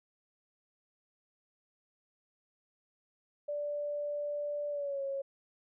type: tone with pitch glide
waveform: sine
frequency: 585 to 549 Hz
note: D5 to C#5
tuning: -7 to -17 cents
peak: -33 dBFS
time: 3.48-5.22 s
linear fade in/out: 10 ms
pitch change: -110 cents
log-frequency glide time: 4.7-5.02 s
effects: none